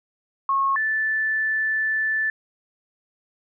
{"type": "tone pair in turn", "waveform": "sine", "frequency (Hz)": [1091, 1755.2], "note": ["C#6", "A6"], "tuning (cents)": [-28, -5], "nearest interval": "minor sixth", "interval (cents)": 823, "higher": "second", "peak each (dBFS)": [-18, -20], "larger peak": "first", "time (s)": [[0.49, 0.76], [0.76, 2.3]], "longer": "second", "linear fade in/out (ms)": 2, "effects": []}